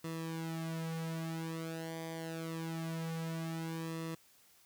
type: tone with flanger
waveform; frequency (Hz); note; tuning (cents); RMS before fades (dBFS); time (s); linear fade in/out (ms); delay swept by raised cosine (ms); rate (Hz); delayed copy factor
sawtooth; 163.2; E3; -17; -40; 0.04-4.15; 5; 1.3 to 5.4; 0.25; -0.8
effects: white hiss -65 dBFS RMS until 4.65 s